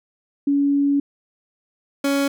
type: tone pair in turn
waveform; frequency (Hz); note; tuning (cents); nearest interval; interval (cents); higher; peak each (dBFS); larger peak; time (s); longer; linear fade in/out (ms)
sine / 30% pulse; 282.6 / 279; C#4 / C#4; +34 / +11; unison; 23; first; -15; neither; 0.47-1 / 2.04-2.28; first; 5
effects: none